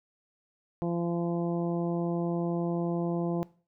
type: harmonic tone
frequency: 171.3 Hz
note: F3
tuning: 33 cents flat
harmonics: 1 / 2 / 3 / 4 / 5 / 6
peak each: -30 / -32 / -38 / -39 / -44 / -47 dBFS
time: 0.82-3.43 s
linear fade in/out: 0 ms
effects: noise-tail reverb RT60 0.4 s tail -20 dB re dry